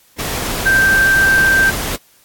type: tone in noise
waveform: sine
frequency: 1568 Hz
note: G6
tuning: in tune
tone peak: -9 dBFS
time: 0.65-1.71 s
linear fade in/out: 20 ms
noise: pink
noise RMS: -21 dBFS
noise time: 0.18-1.97 s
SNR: +9 dB
effects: white hiss -51 dBFS RMS until 2.24 s + AAC 64 kbps